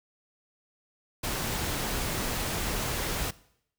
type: noise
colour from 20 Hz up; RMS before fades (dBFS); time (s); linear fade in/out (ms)
pink; -31; 1.23-3.31; 10
effects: noise-tail reverb RT60 0.7 s tail -20 dB re dry